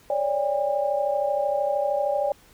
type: tone cluster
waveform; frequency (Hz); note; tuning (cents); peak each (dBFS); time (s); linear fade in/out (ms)
sine; 553 / 586 / 806; C#5 / D5 / G5; -4 / -4 / +48; -27 / -24 / -27; 0.1-2.32; 2
effects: pink hiss -55 dBFS RMS until 2.53 s